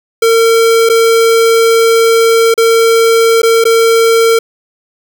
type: tone with dropouts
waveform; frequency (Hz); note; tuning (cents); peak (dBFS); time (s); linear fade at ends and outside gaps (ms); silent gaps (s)
square; 456; A#4; -38; -6; 0.22-4.39; 5; 0.891-0.897 / 2.541-2.577 / 3.419-3.431 / 3.641-3.652
effects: 8-bit